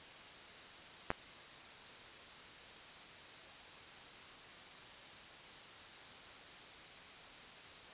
clicks, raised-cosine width 0.5 ms, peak -17 / -29 dBFS, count 2, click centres 1.104 / 1.115 s, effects white hiss -53 dBFS RMS until 7.93 s + resampled to 8000 Hz

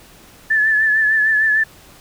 sine tone with vibrato, 1741 Hz, A6, 19 cents flat, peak -12 dBFS, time 0.5-1.64 s, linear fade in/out 10 ms, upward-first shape triangle, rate 6.6 Hz, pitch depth 49 cents each way, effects pink hiss -45 dBFS RMS until 2 s

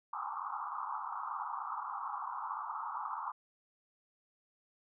white band-pass noise, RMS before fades -40 dBFS, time 0.13-3.32 s, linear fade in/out 5 ms, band 810 to 1300 Hz, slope 96 dB/octave, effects none

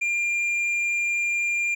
sine tone with hard clipping, 2396 Hz, D7, 34 cents sharp, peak -23 dBFS, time 0.01-1.75 s, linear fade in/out 10 ms, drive 4 dB, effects none

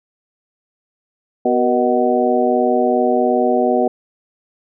harmonic tone with a mistuned harmonic, 124.3 Hz, B2, 12 cents sharp, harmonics 2 / 3 / 4 / 5 / 6, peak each -19 / -19 / -19 / -19 / -19 dBFS, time 1.45-3.88 s, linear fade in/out 5 ms, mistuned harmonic 4, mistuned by -77 cents, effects none

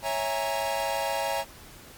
45% pulse chord, A# half-diminished seventh, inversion first, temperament equal with one note detuned, 554.4 / 659.3 / 822 / 932.3 Hz, C#5 / E5 / G#5 / A#5, 0 / 0 / -18 / 0 cents, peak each -32 dBFS, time 0.02-1.45 s, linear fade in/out 50 ms, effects pink hiss -48 dBFS RMS until 1.97 s + MP3 96 kbps

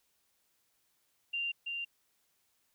sine tone with echo, 2782 Hz, F7, 7 cents flat, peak -32 dBFS, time 1.33-1.52 s, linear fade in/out 10 ms, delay 330 ms, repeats 1, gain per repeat -3 dB, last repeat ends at 1.85 s, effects white hiss -75 dBFS RMS until 2.74 s

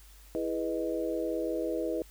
sine chord, E major seventh, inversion none, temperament equal, 329.6 / 415.3 / 493.9 / 622.3 Hz, E4 / G#4 / B4 / D#5, 0 / 0 / 0 / 0 cents, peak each -33 / -37 / -34 / -36 dBFS, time 0.35-2.02 s, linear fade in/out 0 ms, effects added 50 Hz sine -52 dBFS peak until 2.1 s + white hiss -58 dBFS RMS until 2.1 s

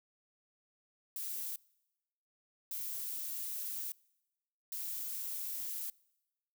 violet noise bursts at uneven times, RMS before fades -40 dBFS, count 3, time 1.16-1.56 / 2.71-3.92 / 4.72-5.9 s, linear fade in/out 2 ms, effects noise-tail reverb RT60 1.0 s tail -25 dB re dry

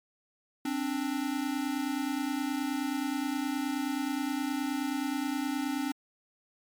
square tone pair together, 264.2 / 293.7 Hz, C4 / D4, +17 / 0 cents, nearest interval major second, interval 183 cents, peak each -33 / -33 dBFS, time 0.65-5.92 s, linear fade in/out 5 ms, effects MP3 96 kbps

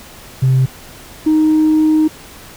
sine tone pair in turn, 130.81 / 311.1 Hz, C3 / D#4, 0 / 0 cents, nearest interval octave + minor third, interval 1500 cents, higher second, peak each -7 dBFS, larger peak neither, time 0.42-0.66 / 1.26-2.08 s, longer second, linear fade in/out 10 ms, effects tanh soft clip ceiling -6 dBFS + pink hiss -37 dBFS RMS until 2.56 s

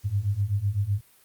sine beating tone pair, 96.7 / 104.6 Hz, G2 / G#2, -23 / +13 cents, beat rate 7.9 Hz, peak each -27 / -25 dBFS, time 0.04-1.01 s, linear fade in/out 20 ms, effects white hiss -58 dBFS RMS until 1.24 s + Opus 48 kbps

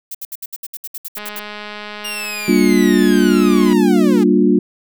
violet noise bursts, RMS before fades -27 dBFS, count 13, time 0.11-1.395 s, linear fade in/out 5 ms, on 37 ms, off 67 ms
click train, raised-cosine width 0.3 ms, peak -14 dBFS, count 536, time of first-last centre 1.17-3.73 s, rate 209 Hz
sawtooth linear sweep, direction down, 2838 to 392 Hz, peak -20 dBFS, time 2.04-4.24 s, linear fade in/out 10 ms
sine chord, G minor seventh, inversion none, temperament equal with one note detuned, 196 / 233.1 / 293.7 / 354.5 Hz, G3 / Bb3 / D4 / F4, 0 / 0 / 0 / +26 cents, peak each -15 dBFS, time 2.48-4.59 s, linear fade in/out 5 ms
effects none

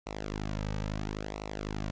sawtooth tone with flanger, 51.9 Hz, G#1, in tune, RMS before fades -36 dBFS, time 0.06-1.91 s, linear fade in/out 10 ms, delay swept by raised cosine 0.6 to 2.9 ms, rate 0.74 Hz, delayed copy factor -0.8, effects resampled to 16000 Hz + 11-bit

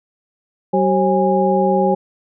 sine tone cluster, 190.5 / 382 / 539 / 822 Hz, G3 / G4 / C#5 / G#5, -49 / -45 / -49 / -18 cents, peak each -18 dBFS, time 0.73-1.95 s, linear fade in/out 10 ms, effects none

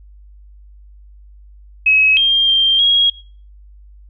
sine tone with pitch steps, 2560 / 3203 / 3174 / 3291 Hz, D#7 / G7 / G7 / G#7, +49 / +37 / +21 / -16 cents, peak -9 dBFS, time 1.86-3.1 s, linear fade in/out 5 ms, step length 310 ms, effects noise-tail reverb RT60 0.4 s tail -18 dB re dry + added 50 Hz sine -39 dBFS peak until 4.09 s

